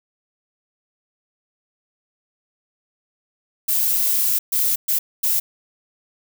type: noise bursts at uneven times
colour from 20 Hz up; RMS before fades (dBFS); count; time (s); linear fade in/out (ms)
violet; -19; 4; 3.68-4.39 / 4.52-4.76 / 4.88-4.99 / 5.23-5.4; 10
effects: none